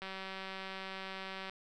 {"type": "click train", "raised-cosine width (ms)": 0.3, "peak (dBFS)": -27, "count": 283, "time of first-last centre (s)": [0.02, 1.496], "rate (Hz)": 191, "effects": []}